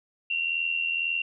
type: tone pair together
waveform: sine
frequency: 2730 / 2812 Hz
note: F7 / F7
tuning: -40 / +11 cents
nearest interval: minor second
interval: 51 cents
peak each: -26 / -31 dBFS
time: 0.3-1.22 s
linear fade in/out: 5 ms
effects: none